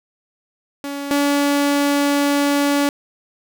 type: tone pair in turn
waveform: sawtooth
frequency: 282.3 / 285.4 Hz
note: C#4 / D4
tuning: +32 / -49 cents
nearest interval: unison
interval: 19 cents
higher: second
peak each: -21 / -11 dBFS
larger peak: second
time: 0.84-1.11 / 1.11-2.89 s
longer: second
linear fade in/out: 0 ms
effects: none